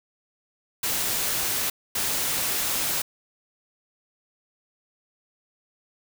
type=noise bursts at uneven times; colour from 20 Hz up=white; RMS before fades=-26 dBFS; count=2; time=0.83-1.7 / 1.95-3.02 s; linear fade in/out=5 ms; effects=none